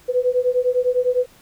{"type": "beating tone pair", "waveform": "sine", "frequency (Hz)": [493.9, 503.8], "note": ["B4", "B4"], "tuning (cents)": [0, 34], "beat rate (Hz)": 9.9, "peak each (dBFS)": -19, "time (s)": [0.08, 1.26], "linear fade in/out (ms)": 20, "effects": ["pink hiss -51 dBFS RMS until 1.41 s"]}